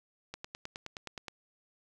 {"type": "click train", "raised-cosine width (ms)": 0.2, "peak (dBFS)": -23, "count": 10, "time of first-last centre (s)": [0.34, 1.282], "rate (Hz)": 9.55, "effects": []}